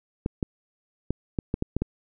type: clicks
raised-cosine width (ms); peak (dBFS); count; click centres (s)
3; -12; 8; 0.261 / 0.428 / 1.106 / 1.388 / 1.541 / 1.624 / 1.766 / 1.82
effects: none